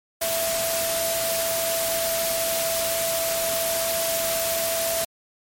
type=tone in noise; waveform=sine; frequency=663 Hz; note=E5; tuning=10 cents sharp; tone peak=-25 dBFS; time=0.21-5.05 s; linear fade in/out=10 ms; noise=white; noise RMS=-26 dBFS; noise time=0.21-5.05 s; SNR=-2 dB; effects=MP3 64 kbps